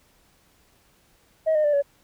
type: tone with pitch steps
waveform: sine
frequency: 635 / 611.2 / 588.4 / 566.4 Hz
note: D#5 / D#5 / D5 / C#5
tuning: +35 / -31 / +3 / +37 cents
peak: -16 dBFS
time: 1.46-1.824 s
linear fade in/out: 20 ms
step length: 91 ms
effects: tanh soft clip ceiling -15 dBFS + pink hiss -61 dBFS RMS until 2.03 s